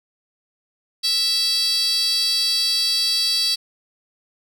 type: tone with high-pass filter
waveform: 10% pulse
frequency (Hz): 659.3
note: E5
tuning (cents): 0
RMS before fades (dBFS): -20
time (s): 1.03-3.56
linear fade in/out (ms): 20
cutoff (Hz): 4600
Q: 5.9
effects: none